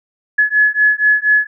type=beating tone pair; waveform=sine; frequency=1700 / 1704.2 Hz; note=G#6 / G#6; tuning=+40 / +44 cents; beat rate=4.2 Hz; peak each=-13 dBFS; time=0.38-1.47 s; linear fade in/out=10 ms; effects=none